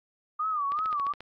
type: tone with vibrato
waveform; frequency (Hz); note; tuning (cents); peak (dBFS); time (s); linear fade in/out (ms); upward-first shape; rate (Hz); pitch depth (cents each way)
sine; 1200; D6; +37; -26; 0.39-1.13; 10; sine; 2.7; 130
type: click train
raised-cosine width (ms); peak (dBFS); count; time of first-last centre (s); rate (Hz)
0.3; -25; 8; 0.72-1.206; 14.4
effects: AAC 64 kbps